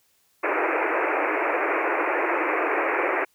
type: band-pass noise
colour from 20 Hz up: pink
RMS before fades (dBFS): -24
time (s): 0.43-3.25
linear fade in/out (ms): 10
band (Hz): 310 to 2500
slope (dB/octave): 96
effects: white hiss -65 dBFS RMS until 3.34 s

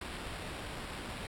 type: noise with sample-and-hold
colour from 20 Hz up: pink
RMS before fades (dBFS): -42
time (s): 0.01-1.27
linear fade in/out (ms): 5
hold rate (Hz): 6300
effects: low-pass 12000 Hz 12 dB/octave

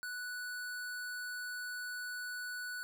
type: tone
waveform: square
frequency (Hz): 1480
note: F#6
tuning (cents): 0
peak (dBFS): -40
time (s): 0.03-2.83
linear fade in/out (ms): 0
effects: none

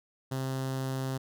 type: tone with notch filter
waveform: sawtooth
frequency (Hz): 132.4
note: C3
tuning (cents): +21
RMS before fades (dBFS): -33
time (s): 0.31-1.18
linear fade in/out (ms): 10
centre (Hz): 2300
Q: 1.9
effects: none

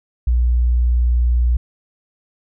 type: tone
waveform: sine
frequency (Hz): 60.2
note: B1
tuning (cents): -44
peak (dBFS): -12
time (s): 0.27-1.57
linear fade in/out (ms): 5
effects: none

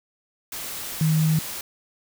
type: tone in noise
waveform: sine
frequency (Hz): 157.4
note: D#3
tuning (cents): +20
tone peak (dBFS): -17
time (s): 1.01-1.39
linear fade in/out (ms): 2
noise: white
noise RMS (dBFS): -33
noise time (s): 0.52-1.61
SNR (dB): +13
effects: none

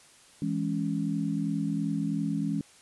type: chord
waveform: sine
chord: C# minor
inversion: first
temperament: equal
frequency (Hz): 164.81 / 207.7 / 277.2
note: E3 / G#3 / C#4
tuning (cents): 0 / 0 / 0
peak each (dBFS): -31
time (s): 0.42-2.61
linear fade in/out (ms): 2
effects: white hiss -56 dBFS RMS until 2.81 s + resampled to 24000 Hz

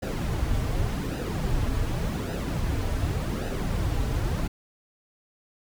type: noise with flanger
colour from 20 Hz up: brown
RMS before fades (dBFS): -27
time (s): 0.02-4.48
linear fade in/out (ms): 10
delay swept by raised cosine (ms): 0.89 to 5.69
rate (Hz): 0.87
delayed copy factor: -0.6
effects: none

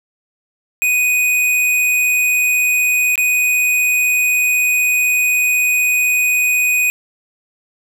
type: tone with dropouts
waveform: square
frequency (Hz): 2489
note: D#7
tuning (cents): 0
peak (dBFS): -13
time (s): 0.82-6.9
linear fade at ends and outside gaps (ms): 0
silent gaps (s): 3.156-3.178
effects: none

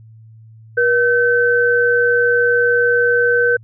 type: tone pair together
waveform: sine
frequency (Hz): 480.1 / 1533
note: B4 / G6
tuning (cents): -49 / -39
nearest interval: octave + minor sixth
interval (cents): 2010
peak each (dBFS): -14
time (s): 0.77-3.57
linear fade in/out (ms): 10
effects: added 111 Hz sine -39 dBFS peak until 3.63 s

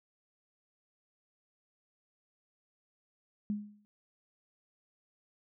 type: tone with exponential decay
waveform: sine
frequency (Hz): 207.7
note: G#3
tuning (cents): 0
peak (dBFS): -28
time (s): 3.5-3.85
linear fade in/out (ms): 0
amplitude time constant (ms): 75
effects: none

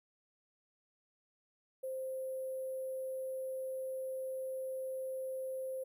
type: tone with sample-and-hold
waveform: sine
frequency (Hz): 523.3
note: C5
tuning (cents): 0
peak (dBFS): -37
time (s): 1.83-5.84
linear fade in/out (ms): 10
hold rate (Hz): 11025
effects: none

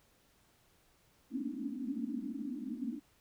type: band-pass noise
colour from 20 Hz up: pink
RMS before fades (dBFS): -39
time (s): 1.3-3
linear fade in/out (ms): 50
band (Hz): 220 to 300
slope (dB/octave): 96
effects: pink hiss -69 dBFS RMS until 3.2 s

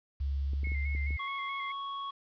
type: tone with pitch glide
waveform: sine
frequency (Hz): 69.3 to 70.8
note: C#2 to C#2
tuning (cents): 0 to +37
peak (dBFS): -29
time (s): 0.2-1.17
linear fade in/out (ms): 10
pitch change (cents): +37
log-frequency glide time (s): 0.51-0.83
type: clicks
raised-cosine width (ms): 3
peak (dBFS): -33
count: 6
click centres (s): 0.534 / 0.633 / 0.671 / 0.719 / 0.95 / 1.107
type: tone with vibrato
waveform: sine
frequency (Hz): 2137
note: C7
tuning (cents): +36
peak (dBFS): -38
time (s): 0.64-1.72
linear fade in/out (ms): 5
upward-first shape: square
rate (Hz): 4.7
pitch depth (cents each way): 36
type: tone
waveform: square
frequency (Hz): 1108.7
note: C#6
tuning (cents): 0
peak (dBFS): -36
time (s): 1.19-2.11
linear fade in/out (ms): 10
effects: resampled to 11025 Hz + 10-bit

